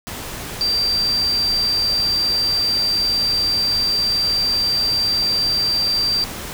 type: tone in noise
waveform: sine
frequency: 4699 Hz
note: D8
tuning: in tune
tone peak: -16 dBFS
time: 0.61-6.24 s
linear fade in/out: 0 ms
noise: pink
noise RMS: -30 dBFS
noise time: 0.07-6.53 s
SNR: +11 dB
effects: none